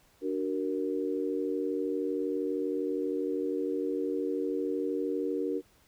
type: chord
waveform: sine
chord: D augmented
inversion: none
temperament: equal with one note detuned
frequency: 293.7 / 373.4 / 466.2 Hz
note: D4 / F#4 / A#4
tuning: 0 / +16 / 0 cents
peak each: -33 dBFS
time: 0.21-5.62 s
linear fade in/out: 50 ms
effects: pink hiss -64 dBFS RMS until 5.87 s